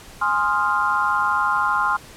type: chord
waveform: sine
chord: F minor seventh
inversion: first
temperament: equal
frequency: 830.6 / 1046.5 / 1244.5 / 1396.9 Hz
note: Ab5 / C6 / Eb6 / F6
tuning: 0 / 0 / 0 / 0 cents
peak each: -25 / -21 / -25 / -22 dBFS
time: 0.21-1.97 s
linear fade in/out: 10 ms
effects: pink hiss -43 dBFS RMS until 2.16 s + low-pass 12000 Hz 12 dB/octave